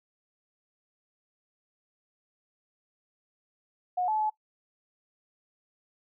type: tone with pitch steps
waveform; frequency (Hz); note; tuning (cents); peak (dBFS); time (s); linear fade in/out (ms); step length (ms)
sine; 725 / 863 / 858; F#5 / A5 / A5; -35 / -34 / -44; -25; 3.97-4.3; 10; 110
effects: noise-tail reverb RT60 0.1 s tail -20 dB re dry